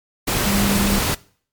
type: tone in noise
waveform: sine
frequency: 199.5 Hz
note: G3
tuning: 31 cents sharp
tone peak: -19 dBFS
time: 0.46-0.99 s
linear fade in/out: 10 ms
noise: pink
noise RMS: -20 dBFS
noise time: 0.27-1.15 s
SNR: -2 dB
effects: noise-tail reverb RT60 0.5 s tail -22 dB re dry + MP3 96 kbps

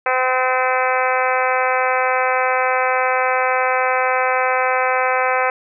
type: harmonic tone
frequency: 256.5 Hz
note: C4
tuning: 34 cents flat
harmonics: 2 / 3 / 4 / 5 / 6 / 7 / 8 / 9 / 10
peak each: -21 / -21 / -23 / -23 / -24 / -28 / -26 / -27 / -30 dBFS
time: 0.06-5.5 s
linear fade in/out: 2 ms
effects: none

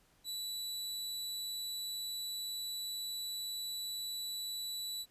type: tone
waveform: sawtooth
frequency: 3951 Hz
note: B7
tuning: in tune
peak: -35 dBFS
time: 0.24-5.06 s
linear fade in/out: 50 ms
effects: pink hiss -69 dBFS RMS until 5.1 s + resampled to 32000 Hz

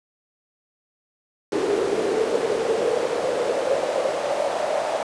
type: noise with high-pass filter sweep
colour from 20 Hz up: brown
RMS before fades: -23 dBFS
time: 1.52-5.03 s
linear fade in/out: 2 ms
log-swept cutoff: 390 to 650 Hz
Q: 6.1
effects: resampled to 22050 Hz

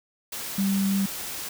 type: tone in noise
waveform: sine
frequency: 196 Hz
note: G3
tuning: in tune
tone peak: -21 dBFS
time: 0.58-1.06 s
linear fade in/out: 5 ms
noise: white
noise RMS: -34 dBFS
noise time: 0.32-1.49 s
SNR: +10 dB
effects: none

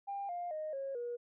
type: tone with pitch steps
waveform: sine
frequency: 798 / 702.8 / 618.9 / 545.1 / 480 Hz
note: G5 / F5 / D#5 / C#5 / B4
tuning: +31 / +11 / -9 / -29 / -49 cents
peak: -36 dBFS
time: 0.07-1.17 s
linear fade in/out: 20 ms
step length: 220 ms
effects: tanh soft clip ceiling -32 dBFS

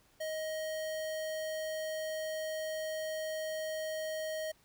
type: tone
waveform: square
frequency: 628 Hz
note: D#5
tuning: 16 cents sharp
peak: -36 dBFS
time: 0.2-4.52 s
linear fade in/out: 10 ms
effects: pink hiss -67 dBFS RMS until 4.64 s

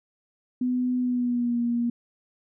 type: tone with pitch glide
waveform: sine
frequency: 250.2 to 237.4 Hz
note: B3 to A#3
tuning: +23 to +32 cents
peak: -22 dBFS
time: 0.61-1.9 s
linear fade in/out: 5 ms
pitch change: -91 cents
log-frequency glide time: 0.99-1.59 s
effects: none

